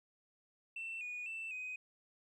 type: tone with pitch steps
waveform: sine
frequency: 2683 / 2460 / 2664 / 2508 Hz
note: E7 / D#7 / E7 / D#7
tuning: +30 / -20 / +18 / +13 cents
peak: -39 dBFS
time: 0.76-1.76 s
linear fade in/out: 5 ms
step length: 250 ms
effects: tanh soft clip ceiling -38 dBFS + 13-bit